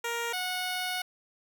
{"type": "tone pair in turn", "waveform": "10% pulse", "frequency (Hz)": [468.6, 732.3], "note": ["A#4", "F#5"], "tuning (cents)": [9, -18], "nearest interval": "minor sixth", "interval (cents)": 773, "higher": "second", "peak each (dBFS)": -22, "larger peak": "neither", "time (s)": [[0.04, 0.33], [0.33, 1.02]], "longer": "second", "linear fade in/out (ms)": 5, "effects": []}